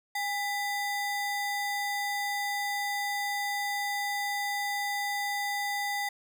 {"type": "ring-modulated tone", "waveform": "square", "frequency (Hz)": 1402, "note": "F6", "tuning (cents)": 6, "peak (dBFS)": -27, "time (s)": [0.15, 6.09], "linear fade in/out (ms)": 5, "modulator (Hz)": 588, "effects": []}